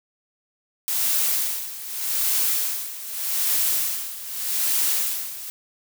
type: noise with tremolo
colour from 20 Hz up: blue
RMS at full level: -21 dBFS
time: 0.88-5.5 s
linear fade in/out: 0 ms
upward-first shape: sine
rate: 0.83 Hz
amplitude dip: 80%
effects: none